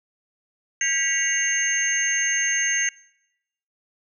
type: tone cluster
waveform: sine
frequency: 1615 / 1958 / 2220 / 2797 / 6350 Hz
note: G#6 / B6 / C#7 / F7 / G8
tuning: -49 / -15 / +2 / +2 / +21 cents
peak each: -30 / -25 / -31 / -29 / -23 dBFS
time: 0.81-2.89 s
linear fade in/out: 2 ms
effects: noise-tail reverb RT60 0.9 s tail -25 dB re dry